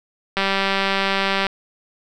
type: click train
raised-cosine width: 0.3 ms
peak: -4 dBFS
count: 215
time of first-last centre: 0.37-1.467 s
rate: 195 Hz
effects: none